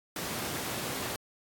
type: high-pass noise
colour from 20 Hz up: pink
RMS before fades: -36 dBFS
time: 0.16-1.16 s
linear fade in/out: 2 ms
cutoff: 130 Hz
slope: 12 dB/octave
effects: AAC 64 kbps